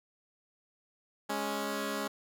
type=tone pair together; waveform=10% pulse; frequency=207.7 / 277.2 Hz; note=G#3 / C#4; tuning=0 / 0 cents; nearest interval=perfect fourth; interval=500 cents; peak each=-27 dBFS; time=1.29-2.08 s; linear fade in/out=10 ms; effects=none